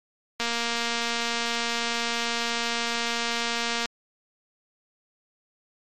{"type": "click train", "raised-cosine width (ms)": 0.2, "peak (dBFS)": -10, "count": 810, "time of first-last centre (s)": [0.4, 3.857], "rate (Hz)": 234, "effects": ["MP3 64 kbps"]}